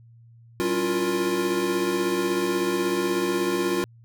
square tone cluster, 191.5 / 280.7 / 337.2 / 353.5 / 469.9 Hz, G3 / C#4 / E4 / F4 / A#4, -40 / +22 / +39 / +21 / +14 cents, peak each -33 / -32 / -32 / -25 / -33 dBFS, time 0.6-3.84 s, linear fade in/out 0 ms, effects added 116 Hz sine -48 dBFS peak until 4.04 s

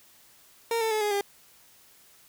30% pulse tone with pitch steps, 461.3 / 445.8 / 430.9 / 416.5 / 402.5 Hz, A#4 / A4 / A4 / G#4 / G4, -18 / +23 / -36 / +5 / +46 cents, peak -22 dBFS, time 0.71-1.21 s, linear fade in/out 2 ms, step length 100 ms, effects white hiss -57 dBFS RMS until 2.28 s

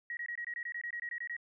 sine tone bursts, 1900 Hz, A#6, 33 cents sharp, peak -36 dBFS, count 14, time 0.1-1.366 s, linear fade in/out 2 ms, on 70 ms, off 22 ms, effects none

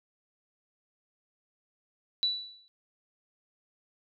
sine tone with exponential decay, 3951 Hz, B7, in tune, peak -22 dBFS, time 2.23-2.68 s, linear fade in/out 0 ms, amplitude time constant 97 ms, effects none

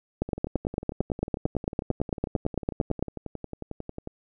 two click trains, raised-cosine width 2 ms, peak -11 / -21 dBFS, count 26 / 43, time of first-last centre 0.22-3.026 / 0.29-4.074 s, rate 8.91 / 11.1 Hz, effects none

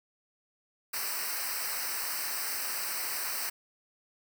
white noise with comb filter, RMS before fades -34 dBFS, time 0.93-3.5 s, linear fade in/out 10 ms, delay 0.29 ms, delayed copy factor -1, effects none

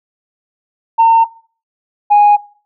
sine tone pair in turn, 910 / 826.7 Hz, A#5 / G#5, -42 / -8 cents, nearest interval major second, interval 166 cents, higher first, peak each -3 dBFS, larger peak neither, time 0.98-1.25 / 2.1-2.37 s, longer neither, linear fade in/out 20 ms, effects noise-tail reverb RT60 0.4 s tail -19 dB re dry + tanh soft clip ceiling -2 dBFS

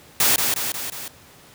white noise with echo, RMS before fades -17 dBFS, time 0.2-0.36 s, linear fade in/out 2 ms, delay 180 ms, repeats 4, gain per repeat -4 dB, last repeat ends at 1.08 s, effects pink hiss -48 dBFS RMS until 1.54 s + high-pass 80 Hz 12 dB/octave

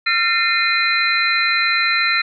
sine tone cluster, 1369 / 1812 / 2092 / 2458 / 4060 Hz, F6 / A#6 / C7 / D#7 / B7, -35 / -50 / -1 / -22 / +47 cents, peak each -21 dBFS, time 0.06-2.22 s, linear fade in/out 10 ms, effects none

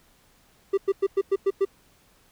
triangle tone bursts, 392 Hz, G4, in tune, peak -16 dBFS, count 7, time 0.73-1.652 s, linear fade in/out 10 ms, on 46 ms, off 100 ms, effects pink hiss -60 dBFS RMS until 2.31 s

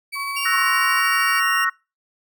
35% pulse tone with tremolo, 2290 Hz, D7, 44 cents flat, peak -24 dBFS, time 0.12-1.41 s, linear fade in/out 20 ms, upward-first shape square, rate 13 Hz, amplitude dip 25%
sine tone with pitch glide, 1108.7 to 1046.5 Hz, C#6 to C6, 0 to 0 cents, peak -27 dBFS, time 0.15-1.01 s, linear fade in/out 20 ms, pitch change -100 cents, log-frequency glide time 0.48-0.71 s
sawtooth tone, 2786 Hz, F7, 5 cents flat, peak -21 dBFS, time 0.36-1.65 s, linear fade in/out 10 ms
sine chord, F# dominant seventh, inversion second, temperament equal, 1108.7 / 1318.5 / 1480 / 1864.7 Hz, C#6 / E6 / F#6 / A#6, 0 / 0 / 0 / 0 cents, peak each -24 / -23 / -25 / -21 dBFS, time 0.45-1.7 s, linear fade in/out 10 ms
effects noise-tail reverb RT60 0.3 s tail -26 dB re dry

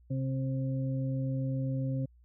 harmonic tone, 132.5 Hz, C3, 22 cents sharp, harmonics 1 / 2 / 4, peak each -30 / -36 / -42 dBFS, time 0.1-2.06 s, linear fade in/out 10 ms, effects added 60 Hz sine -57 dBFS peak until 2.24 s

